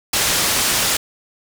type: low-pass noise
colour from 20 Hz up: white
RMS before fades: -18 dBFS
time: 0.13-0.97 s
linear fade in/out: 5 ms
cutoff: 9400 Hz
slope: 12 dB/octave
effects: none